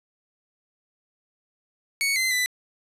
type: tone with pitch steps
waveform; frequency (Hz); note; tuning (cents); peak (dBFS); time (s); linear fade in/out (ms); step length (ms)
sawtooth; 2223 / 2063 / 1995; C#7 / C7 / B6; +4 / -25 / +17; -18; 2.01-2.46; 0; 150
effects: resampled to 32000 Hz + 10-bit